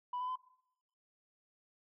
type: tone with pitch steps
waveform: sine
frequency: 987.8 / 1003.3 / 1019.1 Hz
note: B5 / B5 / C6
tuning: 0 / +27 / -46 cents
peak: -34 dBFS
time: 0.13-0.358 s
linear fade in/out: 5 ms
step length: 76 ms
effects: noise-tail reverb RT60 0.9 s tail -24 dB re dry + tanh soft clip ceiling -33 dBFS